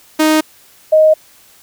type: tone pair in turn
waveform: sawtooth / sine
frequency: 311.1 / 624.4 Hz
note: D#4 / D#5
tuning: 0 / +6 cents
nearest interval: octave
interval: 1206 cents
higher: second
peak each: -5 dBFS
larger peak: neither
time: 0.19-0.41 / 0.92-1.14 s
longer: neither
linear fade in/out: 10 ms
effects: white hiss -46 dBFS RMS until 1.62 s